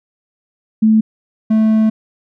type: tone pair in turn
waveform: sine / triangle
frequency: 218.8 / 218.8 Hz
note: A3 / A3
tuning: -9 / -9 cents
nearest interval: unison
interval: 0 cents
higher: neither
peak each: -7 dBFS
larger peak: neither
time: 0.82-1.01 / 1.5-1.9 s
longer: second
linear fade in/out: 10 ms
effects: none